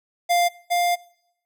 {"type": "tone pair in turn", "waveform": "square", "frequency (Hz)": [698.5, 701.4], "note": ["F5", "F5"], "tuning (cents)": [0, 7], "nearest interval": "unison", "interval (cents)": 7, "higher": "second", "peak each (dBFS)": [-17, -19], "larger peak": "first", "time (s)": [[0.29, 0.49], [0.7, 0.96]], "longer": "second", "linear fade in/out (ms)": 20, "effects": ["noise-tail reverb RT60 0.8 s tail -23 dB re dry"]}